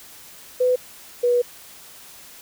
sine tone pair in turn, 502 / 486.3 Hz, B4 / B4, +28 / -27 cents, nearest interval minor second, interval 55 cents, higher first, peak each -15 dBFS, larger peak neither, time 0.6-0.76 / 1.23-1.42 s, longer second, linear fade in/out 10 ms, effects white hiss -44 dBFS RMS until 2.41 s

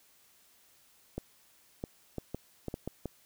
clicks, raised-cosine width 2 ms, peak -22 dBFS, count 8, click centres 1.18 / 1.839 / 2.183 / 2.346 / 2.683 / 2.741 / 2.876 / 3.057 s, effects white hiss -64 dBFS RMS until 3.25 s

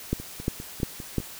two click trains, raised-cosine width 3 ms, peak -24 / -11 dBFS, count 6 / 4, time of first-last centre 0.2-1.202 / 0.13-1.183 s, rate 4.99 / 2.85 Hz, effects white hiss -42 dBFS RMS until 1.39 s

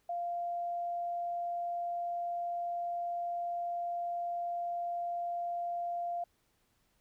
sine tone, 695 Hz, F5, 9 cents flat, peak -33 dBFS, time 0.09-6.24 s, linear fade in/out 5 ms, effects pink hiss -74 dBFS RMS until 7 s

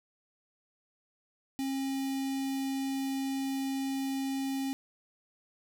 square tone with notch filter, 269.8 Hz, C#4, 47 cents flat, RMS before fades -33 dBFS, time 1.59-4.73 s, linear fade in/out 0 ms, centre 1300 Hz, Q 1, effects none

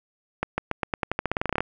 accelerating click train, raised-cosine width 0.5 ms, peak -9 dBFS, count 18, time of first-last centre 0.43-1.606 s, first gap 150 ms, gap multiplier 0.89, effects none

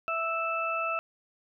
harmonic tone, 659 Hz, E5, 1 cent flat, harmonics 1 / 2 / 4, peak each -34 / -30 / -33 dBFS, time 0.08-0.99 s, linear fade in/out 0 ms, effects none

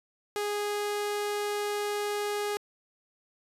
sawtooth tone, 413.3 Hz, G#4, 8 cents flat, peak -25 dBFS, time 0.36-2.57 s, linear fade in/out 0 ms, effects resampled to 32000 Hz

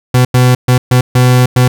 40% pulse tone bursts at uneven times, 125.5 Hz, B2, 28 cents sharp, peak -4 dBFS, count 6, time 0.14-0.25 / 0.34-0.55 / 0.68-0.78 / 0.91-1.01 / 1.15-1.46 / 1.56-1.68 s, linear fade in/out 5 ms, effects none

